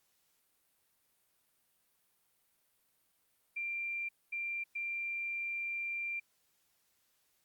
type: tone bursts at uneven times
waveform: sine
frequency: 2372 Hz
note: D7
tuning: 17 cents sharp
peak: -35 dBFS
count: 3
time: 3.56-4.09 / 4.32-4.64 / 4.75-6.2 s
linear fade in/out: 10 ms
effects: white hiss -75 dBFS RMS until 7.44 s + Opus 48 kbps